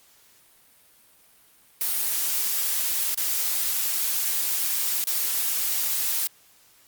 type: noise with dropouts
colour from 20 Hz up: blue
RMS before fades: -25 dBFS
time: 1.81-6.27 s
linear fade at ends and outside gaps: 0 ms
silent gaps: 3.145-3.176 / 5.04-5.071 s
effects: white hiss -57 dBFS RMS until 6.87 s + Opus 48 kbps